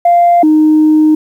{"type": "tone pair in turn", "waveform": "sine", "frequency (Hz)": [695, 308.9], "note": ["F5", "D#4"], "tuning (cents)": [-9, -12], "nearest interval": "octave + major second", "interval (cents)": 1403, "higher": "first", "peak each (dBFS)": -3, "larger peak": "neither", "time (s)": [[0.05, 0.43], [0.43, 1.15]], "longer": "second", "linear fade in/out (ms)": 5, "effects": ["tanh soft clip ceiling -1 dBFS", "7-bit"]}